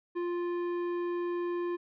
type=tone with tanh clipping; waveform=sine; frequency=349.2 Hz; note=F4; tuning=in tune; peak=-32 dBFS; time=0.15-1.77 s; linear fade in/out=20 ms; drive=12 dB; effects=none